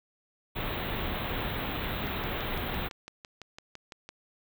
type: band-stop noise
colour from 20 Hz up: pink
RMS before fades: -33 dBFS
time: 0.55-2.89 s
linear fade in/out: 20 ms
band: 3900 to 14000 Hz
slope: 96 dB/octave
type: click train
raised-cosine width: 0.2 ms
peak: -26 dBFS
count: 13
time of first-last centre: 2.07-4.09 s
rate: 5.94 Hz
effects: none